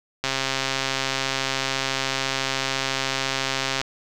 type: click train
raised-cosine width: 0.2 ms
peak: -6 dBFS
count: 480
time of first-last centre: 0.24-3.815 s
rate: 134 Hz
effects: none